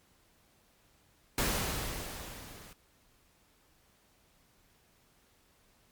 pink noise with level ramp, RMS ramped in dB -29 to -52 dBFS, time 1.38-2.73 s, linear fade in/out 2 ms, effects pink hiss -67 dBFS RMS until 5.91 s + MP3 96 kbps

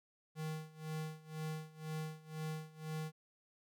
square tone with tremolo, 156.6 Hz, D#3, 11 cents sharp, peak -39 dBFS, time 0.35-3.12 s, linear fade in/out 50 ms, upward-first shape sine, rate 2 Hz, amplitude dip 90%, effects none

